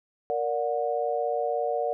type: chord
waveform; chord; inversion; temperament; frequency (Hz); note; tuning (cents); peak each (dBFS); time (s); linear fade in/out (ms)
sine; Bb augmented; none; just; 466.2 / 582.7 / 728.4; Bb4 / D5 / F#5; 0 / -14 / -27; -29; 0.3-1.93; 0
effects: none